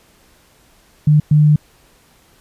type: tone bursts at uneven times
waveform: sine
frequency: 150.3 Hz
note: D3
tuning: 40 cents sharp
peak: -7 dBFS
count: 2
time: 1.07-1.2 / 1.31-1.56 s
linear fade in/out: 5 ms
effects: pink hiss -52 dBFS RMS until 2.4 s + resampled to 32000 Hz